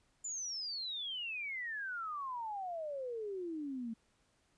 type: exponential sweep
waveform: sine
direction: down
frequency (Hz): 7200 to 220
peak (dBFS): -38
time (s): 0.24-3.94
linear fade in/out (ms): 10
effects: pink hiss -74 dBFS RMS until 4.57 s + resampled to 22050 Hz